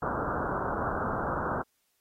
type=low-pass noise; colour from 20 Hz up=white; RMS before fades=-32 dBFS; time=0.02-1.62 s; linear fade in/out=5 ms; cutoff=1500 Hz; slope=96 dB/octave; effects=white hiss -74 dBFS RMS until 2 s + AAC 48 kbps